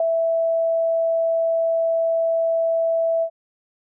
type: tone with ADSR envelope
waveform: sine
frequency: 659.3 Hz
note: E5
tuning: in tune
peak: -13 dBFS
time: 0-3.3 s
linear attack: 4 ms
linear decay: 3 ms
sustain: -4 dB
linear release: 75 ms
effects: none